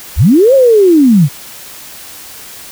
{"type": "linear two-way sweep", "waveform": "sine", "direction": "up then down", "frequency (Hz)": [44.01, 554.4, 126.5], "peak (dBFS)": -3, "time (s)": [0.16, 1.29], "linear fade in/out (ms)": 50, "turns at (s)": 0.54, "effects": ["white hiss -31 dBFS RMS until 2.71 s"]}